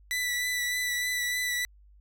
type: tone with vibrato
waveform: sawtooth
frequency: 1975.5 Hz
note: B6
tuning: in tune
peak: -24 dBFS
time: 0.11-1.65 s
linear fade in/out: 0 ms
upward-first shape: triangle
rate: 3.3 Hz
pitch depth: 22 cents each way
effects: added 50 Hz sine -53 dBFS peak until 2 s